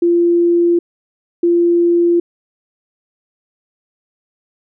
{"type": "tone pair in turn", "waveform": "sine", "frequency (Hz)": [344.3, 344.3], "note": ["F4", "F4"], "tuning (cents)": [-25, -25], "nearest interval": "unison", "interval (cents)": 0, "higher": "neither", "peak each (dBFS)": -9, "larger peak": "neither", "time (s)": [[0.02, 0.79], [1.43, 2.2]], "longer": "neither", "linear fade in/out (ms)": 5, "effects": []}